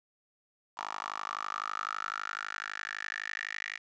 10% pulse tone with high-pass filter sweep, 51.91 Hz, G#1, in tune, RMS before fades -38 dBFS, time 0.77-3.78 s, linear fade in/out 10 ms, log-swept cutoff 1000 to 2000 Hz, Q 6.8, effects resampled to 16000 Hz + 10-bit

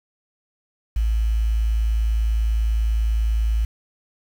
sine tone with quantisation, 55 Hz, A1, in tune, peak -17 dBFS, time 0.96-3.65 s, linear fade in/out 5 ms, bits 7, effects none

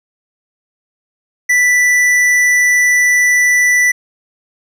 triangle tone with tanh clipping, 1975.5 Hz, B6, in tune, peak -10 dBFS, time 1.49-3.92 s, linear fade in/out 10 ms, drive 16 dB, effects none

